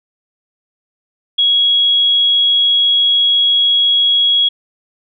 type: tone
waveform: sine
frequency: 3322 Hz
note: G#7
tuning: in tune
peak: -9 dBFS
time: 1.38-4.49 s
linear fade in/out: 10 ms
effects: none